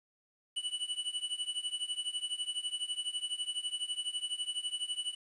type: tone with tremolo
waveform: square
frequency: 2960 Hz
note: F#7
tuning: in tune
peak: -31 dBFS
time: 0.56-5.15 s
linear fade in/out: 10 ms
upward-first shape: triangle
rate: 12 Hz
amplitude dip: 95%
effects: resampled to 24000 Hz + 10-bit